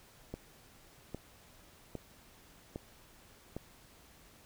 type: click train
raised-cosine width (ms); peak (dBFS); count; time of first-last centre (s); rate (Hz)
2; -26; 5; 0.34-3.566; 1.24
effects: pink hiss -60 dBFS RMS until 4.45 s